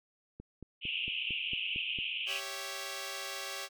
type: click train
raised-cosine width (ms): 3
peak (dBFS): -32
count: 8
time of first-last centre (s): 0.4-1.987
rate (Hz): 4.41
type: band-pass noise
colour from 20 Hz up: pink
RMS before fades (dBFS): -36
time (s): 0.81-2.41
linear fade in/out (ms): 50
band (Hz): 2500 to 3100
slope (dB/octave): 96
type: chord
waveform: 5% pulse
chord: C# diminished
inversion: second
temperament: equal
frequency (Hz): 392 / 554.4 / 659.3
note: G4 / C#5 / E5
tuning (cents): 0 / 0 / 0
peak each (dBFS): -32 / -29 / -34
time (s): 2.26-3.69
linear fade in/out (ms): 50
effects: none